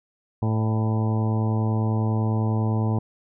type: harmonic tone with a mistuned harmonic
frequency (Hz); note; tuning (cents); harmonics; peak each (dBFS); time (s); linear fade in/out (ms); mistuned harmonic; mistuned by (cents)
110; A2; 0; 1 / 2 / 3 / 4 / 5 / 6 / 7 / 8 / 9; -21 / -27 / -33 / -35 / -39 / -40 / -37 / -38 / -39; 0.42-2.99; 5; 6; -32
effects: none